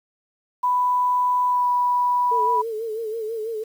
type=tone with pitch glide; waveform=sine; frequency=992 to 982.3 Hz; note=B5 to B5; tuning=+7 to -10 cents; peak=-17 dBFS; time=0.63-2.62 s; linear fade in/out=10 ms; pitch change=-17 cents; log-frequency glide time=1.47-1.69 s
type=tone with vibrato; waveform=sine; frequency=444.3 Hz; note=A4; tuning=17 cents sharp; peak=-25 dBFS; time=2.31-3.64 s; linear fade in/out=10 ms; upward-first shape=sine; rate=6.1 Hz; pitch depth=72 cents each way
effects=8-bit